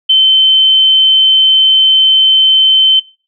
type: tone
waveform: sine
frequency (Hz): 3081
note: G7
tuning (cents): -31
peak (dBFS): -4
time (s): 0.09-3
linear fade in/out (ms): 10
effects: noise-tail reverb RT60 0.4 s tail -23 dB re dry